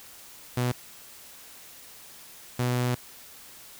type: tone bursts at uneven times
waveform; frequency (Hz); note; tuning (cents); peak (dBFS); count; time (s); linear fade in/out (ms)
sawtooth; 123.7; B2; +3; -20; 2; 0.57-0.72 / 2.59-2.95; 5
effects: white hiss -48 dBFS RMS until 3.79 s